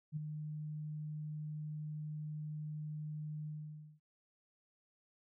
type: tone with ADSR envelope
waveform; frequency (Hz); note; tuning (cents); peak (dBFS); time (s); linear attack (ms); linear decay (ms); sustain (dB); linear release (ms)
sine; 152.1; D#3; -39; -34; 0.12-4; 45; 12; -6; 540
effects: none